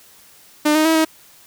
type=tone with pitch steps; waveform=sawtooth; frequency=300.8 / 311 / 322.5 / 317.7 Hz; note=D4 / D#4 / E4 / D#4; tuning=+42 / -1 / -38 / +36 cents; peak=-9 dBFS; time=0.65-1.05 s; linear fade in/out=10 ms; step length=100 ms; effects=white hiss -48 dBFS RMS until 1.46 s